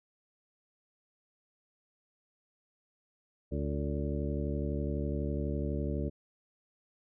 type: harmonic tone with a mistuned harmonic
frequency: 72 Hz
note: D2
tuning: 34 cents flat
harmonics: 1 / 2 / 3 / 4 / 5 / 6 / 8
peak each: -34 / -37 / -39 / -40 / -41 / -42 / -43 dBFS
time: 3.51-6.1 s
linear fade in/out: 20 ms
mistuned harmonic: 6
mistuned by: +61 cents
effects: none